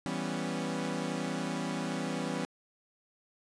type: chord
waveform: sawtooth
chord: C# half-diminished seventh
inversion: first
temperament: equal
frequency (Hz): 164.81 / 196 / 246.9 / 277.2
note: E3 / G3 / B3 / C#4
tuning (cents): 0 / 0 / 0 / 0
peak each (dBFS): -34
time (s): 0.06-2.45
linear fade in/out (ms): 0
effects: resampled to 22050 Hz